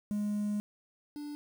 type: tone pair in turn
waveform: triangle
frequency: 207.7 / 293.7 Hz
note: G#3 / D4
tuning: 0 / 0 cents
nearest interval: tritone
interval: 600 cents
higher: second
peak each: -27 / -36 dBFS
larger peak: first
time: 0.11-0.6 / 1.16-1.35 s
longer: first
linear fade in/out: 0 ms
effects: tanh soft clip ceiling -24 dBFS + 9-bit